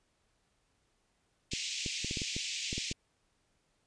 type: band-pass noise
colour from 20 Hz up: pink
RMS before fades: -38 dBFS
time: 1.51-2.93 s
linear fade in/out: 10 ms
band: 2300 to 7500 Hz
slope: 48 dB/octave
type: clicks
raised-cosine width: 3 ms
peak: -25 dBFS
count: 10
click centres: 1.535 / 1.862 / 2.046 / 2.111 / 2.172 / 2.218 / 2.365 / 2.729 / 2.78 / 2.914 s
effects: pink hiss -75 dBFS RMS until 3.86 s + resampled to 22050 Hz